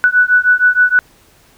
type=beating tone pair; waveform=sine; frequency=1480 / 1486.4 Hz; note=F#6 / F#6; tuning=0 / +7 cents; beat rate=6.4 Hz; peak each=-11 dBFS; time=0.04-0.99 s; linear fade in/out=0 ms; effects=pink hiss -49 dBFS RMS until 1.57 s